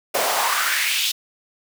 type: noise with high-pass filter sweep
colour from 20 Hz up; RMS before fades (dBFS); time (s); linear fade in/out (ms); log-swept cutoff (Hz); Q
pink; -21; 0.14-1.12; 10; 510 to 3700; 2.8
effects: none